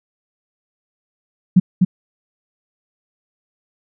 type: tone with echo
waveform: sine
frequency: 183 Hz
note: F#3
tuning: 19 cents flat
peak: -5 dBFS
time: 1.56-1.6 s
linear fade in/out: 10 ms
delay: 250 ms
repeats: 1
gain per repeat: -3 dB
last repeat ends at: 1.85 s
effects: none